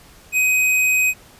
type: tone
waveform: square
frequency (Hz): 2516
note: D#7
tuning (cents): +19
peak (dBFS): -15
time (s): 0.32-1.14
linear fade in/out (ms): 50
effects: pink hiss -47 dBFS RMS until 1.39 s + resampled to 32000 Hz